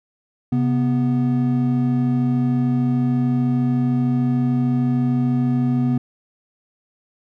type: tone pair together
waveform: triangle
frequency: 132.7 / 246.2 Hz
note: C3 / B3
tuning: +25 / -5 cents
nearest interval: major seventh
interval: 1070 cents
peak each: -18 / -16 dBFS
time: 0.52-5.98 s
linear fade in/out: 5 ms
effects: none